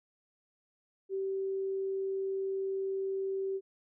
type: tone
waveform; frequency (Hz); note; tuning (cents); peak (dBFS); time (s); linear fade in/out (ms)
sine; 386.6; G4; -24; -31; 1.09-3.61; 50
effects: none